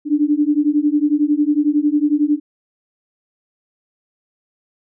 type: beating tone pair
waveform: sine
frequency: 290.4 / 301.4 Hz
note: D4 / D4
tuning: -19 / +45 cents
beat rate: 11 Hz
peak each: -16 dBFS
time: 0.05-2.4 s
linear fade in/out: 50 ms
effects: none